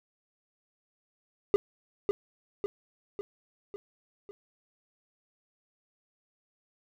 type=tone with echo; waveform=triangle; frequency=405.4 Hz; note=G#4; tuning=42 cents flat; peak=-15 dBFS; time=1.54-1.56 s; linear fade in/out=0 ms; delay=550 ms; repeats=5; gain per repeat=-5 dB; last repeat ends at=4.31 s; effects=none